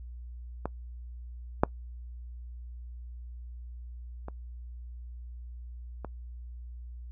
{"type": "clicks", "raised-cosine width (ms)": 1, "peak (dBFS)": [-17, -6, -25, -23], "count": 4, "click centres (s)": [0.656, 1.635, 4.284, 6.047], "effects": ["noise-tail reverb RT60 0.1 s tail -23 dB re dry", "added 60 Hz sine -40 dBFS peak until 7.11 s"]}